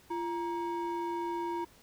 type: ring-modulated tone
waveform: triangle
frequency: 642 Hz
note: E5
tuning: 46 cents flat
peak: -27 dBFS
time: 0.1-1.65 s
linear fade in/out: 10 ms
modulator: 299 Hz
effects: pink hiss -60 dBFS RMS until 1.82 s